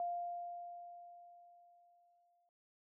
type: tone with exponential decay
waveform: sine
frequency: 698.5 Hz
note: F5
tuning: in tune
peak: -35 dBFS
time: 0-2.49 s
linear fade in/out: 1 ms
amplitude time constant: 540 ms
effects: none